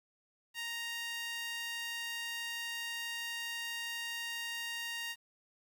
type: tone with high-pass filter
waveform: sawtooth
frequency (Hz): 932.3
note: A#5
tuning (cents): 0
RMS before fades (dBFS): -40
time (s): 0.54-5.16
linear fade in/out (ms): 50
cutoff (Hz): 2200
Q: 2.1
effects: 10-bit